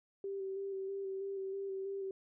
sine tone with vibrato, 389.3 Hz, G4, 12 cents flat, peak -37 dBFS, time 0.24-2.11 s, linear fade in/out 2 ms, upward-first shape square, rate 3.1 Hz, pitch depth 19 cents each way, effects none

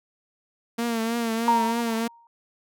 sawtooth tone with vibrato, 230 Hz, A#3, 23 cents flat, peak -20 dBFS, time 0.78-2.08 s, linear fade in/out 10 ms, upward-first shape triangle, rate 3.2 Hz, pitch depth 59 cents each way
sine tone with exponential decay, 932.3 Hz, A#5, in tune, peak -15 dBFS, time 1.48-2.27 s, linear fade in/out 1 ms, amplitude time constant 170 ms
effects none

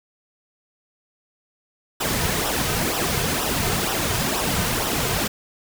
pink noise with flanger, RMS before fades -23 dBFS, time 2-5.28 s, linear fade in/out 10 ms, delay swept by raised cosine 0.45 to 3.65 ms, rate 2.1 Hz, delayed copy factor -0.65, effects none

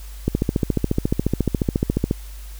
click train, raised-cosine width 3 ms, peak -5 dBFS, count 27, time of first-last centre 0.28-2.111 s, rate 14.2 Hz, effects added 50 Hz sine -33 dBFS peak until 2.59 s + white hiss -46 dBFS RMS until 2.59 s

